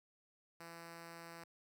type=tone; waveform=5% pulse; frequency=167.8 Hz; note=E3; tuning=31 cents sharp; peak=-39 dBFS; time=0.6-1.44 s; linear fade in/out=5 ms; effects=none